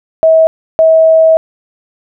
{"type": "tone pair in turn", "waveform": "sine", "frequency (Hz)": [644, 644], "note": ["E5", "E5"], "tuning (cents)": [-41, -41], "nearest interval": "unison", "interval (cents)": 0, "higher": "neither", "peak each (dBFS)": -3, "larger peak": "neither", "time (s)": [[0.23, 0.47], [0.79, 1.37]], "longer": "second", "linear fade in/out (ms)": 0, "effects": []}